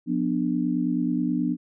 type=chord; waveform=sine; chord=B diminished; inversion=second; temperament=just; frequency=177.8 / 246.9 / 296.3 Hz; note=F3 / B3 / D4; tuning=+31 / 0 / +15 cents; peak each=-28 / -25 / -26 dBFS; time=0.06-1.57 s; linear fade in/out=50 ms; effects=none